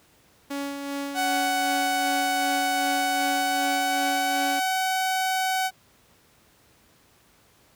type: tone with tremolo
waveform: sawtooth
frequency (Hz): 280.8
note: C#4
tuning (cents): +22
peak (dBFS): -24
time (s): 0.5-4.6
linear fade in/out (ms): 10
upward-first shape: sine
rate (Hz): 2.6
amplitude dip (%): 40
type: tone with pitch glide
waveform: sawtooth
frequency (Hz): 746 to 753.4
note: F#5 to F#5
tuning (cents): +14 to +31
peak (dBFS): -19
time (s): 1.14-5.71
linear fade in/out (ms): 50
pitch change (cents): +17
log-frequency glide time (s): 2.91-4.43
effects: pink hiss -59 dBFS RMS until 7.75 s + high-pass 60 Hz 12 dB/octave